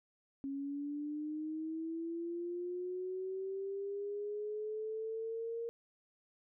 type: linear sweep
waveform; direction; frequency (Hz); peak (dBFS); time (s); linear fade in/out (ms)
sine; up; 273 to 466.2; -37; 0.44-5.69; 0
effects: none